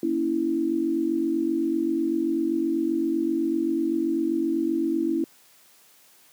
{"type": "tone cluster", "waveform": "sine", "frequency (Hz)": [236.7, 281.7, 329.5], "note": ["A#3", "C#4", "E4"], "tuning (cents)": [27, 28, -1], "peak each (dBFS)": [-31, -27, -23], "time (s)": [0.03, 5.24], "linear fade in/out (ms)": 2, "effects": ["white hiss -56 dBFS RMS until 6.32 s", "high-pass 150 Hz 12 dB/octave"]}